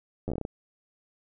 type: slowing click train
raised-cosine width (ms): 2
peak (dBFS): -19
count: 9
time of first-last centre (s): 0.28-0.451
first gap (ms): 10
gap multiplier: 1.21
effects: none